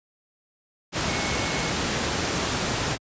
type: tone in noise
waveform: sine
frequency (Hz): 2194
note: C#7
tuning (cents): -18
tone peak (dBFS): -34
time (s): 1.05-1.73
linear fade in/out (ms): 50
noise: pink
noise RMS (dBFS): -25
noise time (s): 0.92-2.98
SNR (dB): -12
effects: high-pass 80 Hz 12 dB/octave + resampled to 16000 Hz